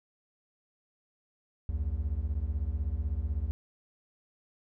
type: beating tone pair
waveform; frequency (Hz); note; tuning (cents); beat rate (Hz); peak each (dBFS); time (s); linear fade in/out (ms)
triangle; 64.4 / 80.4; C2 / E2; -27 / -43; 16; -30; 1.69-3.51; 0
effects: none